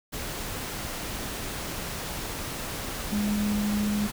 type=tone in noise; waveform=sine; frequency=207.7 Hz; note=G#3; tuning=in tune; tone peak=-24 dBFS; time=3.11-4.08 s; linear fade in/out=20 ms; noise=pink; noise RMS=-34 dBFS; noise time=0.12-4.12 s; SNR=+7 dB; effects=none